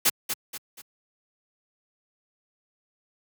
white noise with echo, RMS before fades -20 dBFS, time 0.05-0.1 s, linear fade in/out 10 ms, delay 240 ms, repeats 3, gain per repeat -8 dB, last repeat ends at 0.82 s, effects high-pass 100 Hz 12 dB/octave

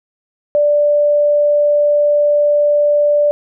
sine tone, 587.3 Hz, D5, in tune, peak -9 dBFS, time 0.55-3.31 s, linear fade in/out 0 ms, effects none

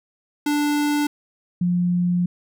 square / sine tone pair in turn, 293.7 / 176.9 Hz, D4 / F3, 0 / +23 cents, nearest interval major sixth, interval 877 cents, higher first, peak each -19 / -17 dBFS, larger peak second, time 0.46-1.07 / 1.61-2.26 s, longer second, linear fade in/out 5 ms, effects none

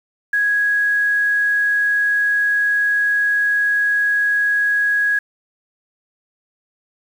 sine tone, 1661.2 Hz, G#6, in tune, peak -14 dBFS, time 0.33-5.19 s, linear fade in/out 5 ms, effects 7-bit

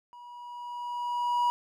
triangle tone with level ramp, 967 Hz, B5, 37 cents flat, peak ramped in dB -44 to -20 dBFS, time 0.13-1.5 s, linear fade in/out 0 ms, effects none

